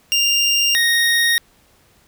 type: tone pair in turn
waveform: 25% pulse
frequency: 2794 / 1864.8 Hz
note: F7 / A#6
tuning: 0 / 0 cents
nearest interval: perfect fifth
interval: 700 cents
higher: first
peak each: -10 dBFS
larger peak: neither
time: 0.12-0.75 / 0.75-1.38 s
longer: neither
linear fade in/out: 0 ms
effects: pink hiss -55 dBFS RMS until 2.07 s